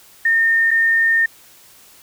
sine tone with dropouts, 1823 Hz, A#6, 39 cents flat, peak -12 dBFS, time 0.25-1.26 s, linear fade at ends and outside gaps 5 ms, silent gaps 0.708-0.712 s, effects white hiss -47 dBFS RMS until 2.02 s

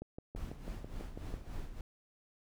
click train, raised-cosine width 2 ms, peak -30 dBFS, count 9, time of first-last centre 0.02-1.34 s, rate 6.06 Hz
brown noise with tremolo, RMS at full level -40 dBFS, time 0.36-1.81 s, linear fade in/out 2 ms, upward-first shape sine, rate 3.5 Hz, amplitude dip 65%
effects none

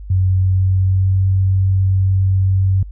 sine tone with pitch glide, 93.3 to 95.26 Hz, F#2 to G2, +15 to -49 cents, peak -11 dBFS, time 0.1-2.83 s, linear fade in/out 5 ms, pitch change +36 cents, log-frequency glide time 0.27-1.28 s, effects added 50 Hz sine -29 dBFS peak until 2.91 s

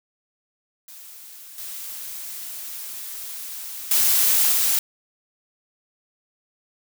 blue noise with level steps, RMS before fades -42 / -34 / -18 / -20 dBFS, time 0.88-4.79 s, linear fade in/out 2 ms, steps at 1.58 / 3.91 / 4.52 s, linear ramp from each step 2 ms, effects none

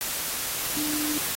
sine tone in noise, 300.2 Hz, D4, 38 cents sharp, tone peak -28 dBFS, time 0.77-1.18 s, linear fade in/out 0 ms, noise white, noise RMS -29 dBFS, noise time 0.01-1.35 s, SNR -2 dB, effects AAC 48 kbps

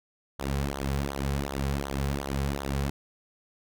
sawtooth tone with flanger, 69.3 Hz, C#2, in tune, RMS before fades -30 dBFS, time 0.39-2.9 s, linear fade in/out 5 ms, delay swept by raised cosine 0.39 to 3.39 ms, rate 2.7 Hz, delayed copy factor -0.8, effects none

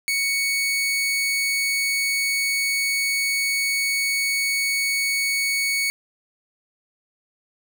sawtooth tone, 2225 Hz, C#7, 6 cents sharp, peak -17 dBFS, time 0.08-5.9 s, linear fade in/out 0 ms, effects none

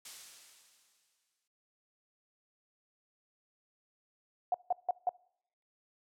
blue noise with exponential decay, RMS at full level -40 dBFS, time 0.05-1.48 s, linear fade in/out 5 ms, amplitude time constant 310 ms
sine tone bursts, 722 Hz, F#5, 43 cents flat, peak -26 dBFS, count 4, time 4.52-5.092 s, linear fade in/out 2 ms, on 23 ms, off 160 ms
effects noise-tail reverb RT60 0.7 s tail -25 dB re dry + low-pass 8000 Hz 12 dB/octave

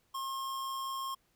square tone with amplitude modulation, 1073 Hz, C6, 43 cents sharp, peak -35 dBFS, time 0.14-1.15 s, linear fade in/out 10 ms, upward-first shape sine, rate 125 Hz, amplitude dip 25%, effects pink hiss -73 dBFS RMS until 1.35 s

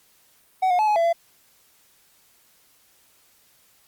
triangle tone with pitch steps, 751 / 718 / 859 / 842 / 671 / 677 Hz, F#5 / F5 / A5 / G#5 / E5 / E5, +26 / +48 / -42 / +24 / +31 / +46 cents, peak -15 dBFS, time 0.62-1.13 s, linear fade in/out 10 ms, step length 85 ms, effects white hiss -59 dBFS RMS until 3.87 s + Opus 48 kbps

